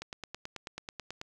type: click train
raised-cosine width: 0.2 ms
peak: -22 dBFS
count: 12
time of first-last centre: 0.02-1.214 s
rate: 9.21 Hz
effects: none